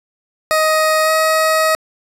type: tone with pitch glide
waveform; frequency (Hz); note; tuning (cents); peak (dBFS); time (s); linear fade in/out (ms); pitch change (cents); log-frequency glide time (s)
20% pulse; 627 to 633.6; D#5 to D#5; +13 to +31; -7; 0.51-1.75; 0; +18; 1.04-1.1
effects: resampled to 32000 Hz + 7-bit